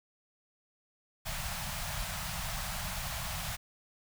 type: band-stop noise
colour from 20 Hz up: pink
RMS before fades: -37 dBFS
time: 1.25-3.57 s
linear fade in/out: 20 ms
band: 190 to 620 Hz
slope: 48 dB/octave
effects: none